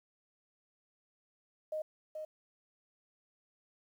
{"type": "tone with echo", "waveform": "sine", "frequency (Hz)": 620, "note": "D#5", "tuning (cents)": -6, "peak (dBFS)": -34, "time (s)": [1.72, 1.82], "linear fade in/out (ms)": 5, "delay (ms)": 430, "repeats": 1, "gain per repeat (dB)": -5, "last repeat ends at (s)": 2.25, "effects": ["11-bit"]}